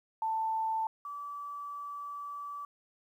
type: tone pair in turn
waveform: sine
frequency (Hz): 887 / 1153.8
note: A5 / D6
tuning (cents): +14 / -31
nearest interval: perfect fourth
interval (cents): 455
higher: second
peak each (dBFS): -29 / -38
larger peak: first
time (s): 0.22-0.87 / 1.05-2.65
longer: second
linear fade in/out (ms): 2
effects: 11-bit